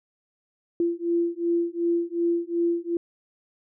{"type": "beating tone pair", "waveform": "sine", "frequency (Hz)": [340, 342.7], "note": ["F4", "F4"], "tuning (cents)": [-46, -33], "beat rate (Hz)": 2.7, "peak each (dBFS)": -25, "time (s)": [0.8, 2.97], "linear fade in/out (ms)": 2, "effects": []}